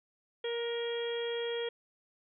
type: harmonic tone with a mistuned harmonic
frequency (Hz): 469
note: A#4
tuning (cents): +11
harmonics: 1 / 2 / 3 / 4 / 5 / 6 / 7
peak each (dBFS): -33 / -48 / -49 / -45 / -49 / -52 / -41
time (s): 0.44-1.69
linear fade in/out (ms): 5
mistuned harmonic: 3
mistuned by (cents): +24
effects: none